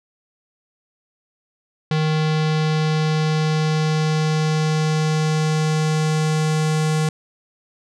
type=tone with low-pass filter sweep; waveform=square; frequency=155.6 Hz; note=D#3; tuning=in tune; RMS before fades=-19 dBFS; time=1.91-7.09 s; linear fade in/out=2 ms; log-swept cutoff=4200 to 8100 Hz; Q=1.5; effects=none